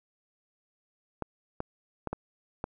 clicks, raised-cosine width 1 ms, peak -18 dBFS, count 5, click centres 1.223 / 1.604 / 2.073 / 2.13 / 2.641 s, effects none

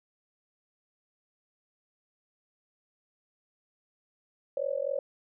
sine tone with amplitude modulation, 554.4 Hz, C#5, in tune, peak -24 dBFS, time 4.57-4.99 s, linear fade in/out 2 ms, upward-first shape sine, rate 44 Hz, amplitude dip 100%, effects none

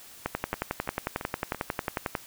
two click trains, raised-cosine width 0.5 ms, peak -19 / -12 dBFS, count 4 / 22, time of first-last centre 0.54-1.547 / 0.26-2.152 s, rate 2.98 / 11.1 Hz, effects white hiss -49 dBFS RMS until 2.26 s

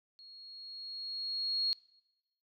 sine tone with level ramp, 4300 Hz, C8, 47 cents sharp, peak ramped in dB -52 to -28 dBFS, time 0.19-1.73 s, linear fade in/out 0 ms, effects noise-tail reverb RT60 0.9 s tail -21 dB re dry

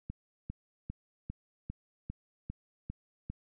click train, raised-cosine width 5 ms, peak -26 dBFS, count 9, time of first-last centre 0.1-3.3 s, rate 2.5 Hz, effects none

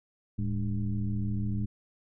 sine tone with frequency modulation, 110 Hz, A2, in tune, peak -27 dBFS, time 0.38-1.66 s, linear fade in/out 10 ms, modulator 93.2 Hz, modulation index 1.2, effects none

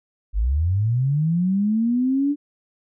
sine linear sweep, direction up, 45.38 to 293.7 Hz, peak -17 dBFS, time 0.33-2.36 s, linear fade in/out 50 ms, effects none

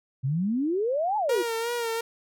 sine exponential two-way sweep, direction up then down, 124.9 to 880 to 327.1 Hz, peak -23 dBFS, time 0.23-1.43 s, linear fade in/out 20 ms, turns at 1.17 s
sawtooth tone with vibrato, 466.2 Hz, A#4, in tune, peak -23 dBFS, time 1.29-2.01 s, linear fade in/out 5 ms, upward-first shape sine, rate 2.8 Hz, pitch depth 53 cents each way
effects none

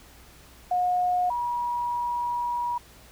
sine tone pair in turn, 721 / 962.4 Hz, F#5 / B5, -45 / -45 cents, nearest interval perfect fourth, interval 500 cents, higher second, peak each -21 / -25 dBFS, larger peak first, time 0.71-1.3 / 1.3-2.78 s, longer second, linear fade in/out 5 ms, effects added 60 Hz sine -55 dBFS peak until 3.11 s + pink hiss -52 dBFS RMS until 3.11 s

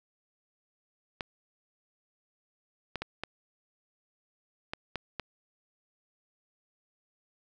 clicks, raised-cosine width 0.3 ms, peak -18 dBFS, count 7, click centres 1.208 / 2.957 / 3.02 / 3.236 / 4.735 / 4.957 / 5.197 s, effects none

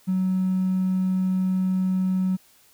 triangle tone with hard clipping, 186.6 Hz, F#3, 15 cents sharp, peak -20 dBFS, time 0.07-2.37 s, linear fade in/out 20 ms, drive 3 dB, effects white hiss -57 dBFS RMS until 2.73 s

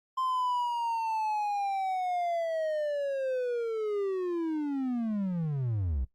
triangle linear sweep, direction down, 1046.5 to 57.3 Hz, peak -26 dBFS, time 0.17-6.05 s, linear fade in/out 10 ms, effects noise-tail reverb RT60 0.1 s tail -18 dB re dry + Opus 48 kbps

